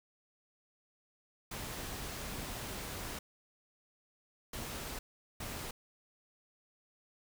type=noise bursts at uneven times; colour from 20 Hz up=pink; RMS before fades=-42 dBFS; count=3; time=1.51-3.19 / 4.53-4.99 / 5.4-5.71 s; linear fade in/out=5 ms; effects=none